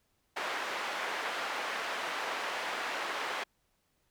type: band-pass noise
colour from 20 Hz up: white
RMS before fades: -36 dBFS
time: 0.36-3.44 s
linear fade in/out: 10 ms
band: 510 to 1900 Hz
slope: 12 dB/octave
effects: pink hiss -75 dBFS RMS until 4.1 s